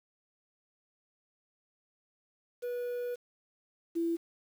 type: tone pair in turn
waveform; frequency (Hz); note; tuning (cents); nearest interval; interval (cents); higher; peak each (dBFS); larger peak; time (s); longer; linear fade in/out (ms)
triangle / sine; 487 / 334.9; B4 / E4; -24 / +27; tritone; 649; first; -31 / -28; second; 2.62-3.16 / 3.95-4.17; first; 20
effects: 9-bit